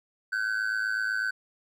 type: tone with amplitude modulation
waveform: triangle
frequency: 1524 Hz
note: G6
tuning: 49 cents flat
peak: -21 dBFS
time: 0.32-1.31 s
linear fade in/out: 10 ms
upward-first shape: sine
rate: 108 Hz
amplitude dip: 75%
effects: none